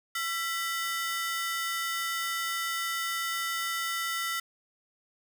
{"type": "ring-modulated tone", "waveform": "sawtooth", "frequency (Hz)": 1661.2, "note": "G#6", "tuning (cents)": 0, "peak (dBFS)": -23, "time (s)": [0.15, 4.4], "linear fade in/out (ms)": 5, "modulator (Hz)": 313, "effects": []}